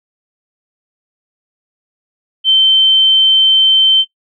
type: tone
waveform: sine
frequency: 3100 Hz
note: G7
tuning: 20 cents flat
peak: -5 dBFS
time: 2.44-4.05 s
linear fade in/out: 50 ms
effects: noise-tail reverb RT60 0.1 s tail -17 dB re dry